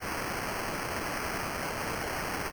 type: noise with sample-and-hold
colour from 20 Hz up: white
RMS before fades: -34 dBFS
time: 0-2.52 s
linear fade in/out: 50 ms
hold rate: 3675 Hz
effects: none